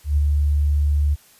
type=tone with ADSR envelope; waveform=sine; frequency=73.1 Hz; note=D2; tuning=7 cents flat; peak=-13 dBFS; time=0.04-1.16 s; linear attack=130 ms; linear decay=22 ms; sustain=-2 dB; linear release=29 ms; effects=white hiss -52 dBFS RMS until 1.39 s + resampled to 32000 Hz